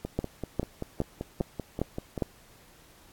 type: two click trains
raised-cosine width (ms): 2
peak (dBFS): -13 / -19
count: 6 / 12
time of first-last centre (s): 0.19-2.223 / 0.05-2.178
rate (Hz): 2.46 / 5.17
effects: pink hiss -57 dBFS RMS until 3.12 s + AAC 64 kbps